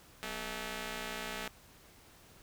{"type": "ring-modulated tone", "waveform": "5% pulse", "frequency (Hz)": 220, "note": "A3", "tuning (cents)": 0, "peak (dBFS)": -24, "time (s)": [0.23, 1.48], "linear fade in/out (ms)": 0, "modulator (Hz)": 1070, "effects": ["pink hiss -59 dBFS RMS until 2.42 s"]}